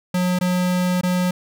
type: tone with dropouts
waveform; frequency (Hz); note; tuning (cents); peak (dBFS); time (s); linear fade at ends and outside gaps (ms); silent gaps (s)
square; 180.7; F#3; -41; -18; 0.14-1.31; 5; 0.389-0.41 / 1.012-1.033
effects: none